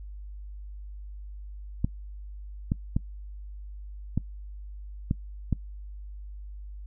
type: clicks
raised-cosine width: 5 ms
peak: -12 dBFS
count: 6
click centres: 1.845 / 2.719 / 2.965 / 4.176 / 5.111 / 5.527 s
effects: noise-tail reverb RT60 0.1 s tail -22 dB re dry + added 50 Hz sine -38 dBFS peak until 6.86 s